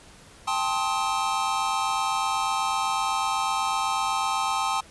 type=chord; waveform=square; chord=A half-diminished seventh; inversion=third; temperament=just; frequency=792 / 880 / 1056 / 1267.2 Hz; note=G5 / A5 / C6 / Eb6; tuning=+18 / 0 / +16 / +31 cents; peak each=-30 dBFS; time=0.47-4.81 s; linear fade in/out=10 ms; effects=pink hiss -50 dBFS RMS until 4.9 s + resampled to 24000 Hz